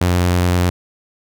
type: tone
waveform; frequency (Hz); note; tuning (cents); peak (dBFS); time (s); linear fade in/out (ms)
sawtooth; 89; F2; +33; -9; 0.01-0.7; 5
effects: none